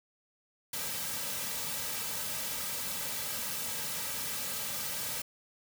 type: noise with comb filter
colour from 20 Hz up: white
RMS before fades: -36 dBFS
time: 0.73-5.22 s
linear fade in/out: 5 ms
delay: 2.8 ms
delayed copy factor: -0.75
effects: none